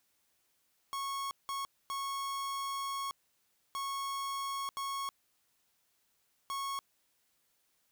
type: tone bursts at uneven times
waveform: 45% pulse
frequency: 1100 Hz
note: C#6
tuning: 14 cents flat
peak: -35 dBFS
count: 6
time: 0.93-1.31 / 1.49-1.65 / 1.9-3.11 / 3.75-4.69 / 4.77-5.09 / 6.5-6.79 s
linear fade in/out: 0 ms
effects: white hiss -75 dBFS RMS until 7.91 s